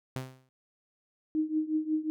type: tone with exponential decay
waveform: sawtooth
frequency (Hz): 130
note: C3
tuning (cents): -11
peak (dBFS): -27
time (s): 0.16-0.49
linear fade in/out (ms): 0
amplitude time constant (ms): 70
type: tone with tremolo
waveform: sine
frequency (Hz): 311.1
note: D#4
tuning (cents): 0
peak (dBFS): -23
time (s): 1.35-2.1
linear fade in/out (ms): 0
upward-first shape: triangle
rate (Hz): 5.5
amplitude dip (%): 90
effects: none